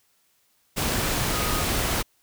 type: tone in noise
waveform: sine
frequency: 1246 Hz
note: D#6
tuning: 2 cents sharp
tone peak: -32 dBFS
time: 1.32-1.64 s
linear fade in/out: 20 ms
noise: pink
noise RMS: -25 dBFS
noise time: 0.76-2.03 s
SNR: -10 dB
effects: white hiss -66 dBFS RMS until 2.22 s